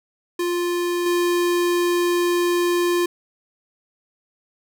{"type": "tone with level steps", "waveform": "square", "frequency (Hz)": 350, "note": "F4", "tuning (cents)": 4, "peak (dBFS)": [-21, -18], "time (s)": [0.39, 3.06], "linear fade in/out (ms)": 5, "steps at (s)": 1.06, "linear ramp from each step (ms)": 2, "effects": []}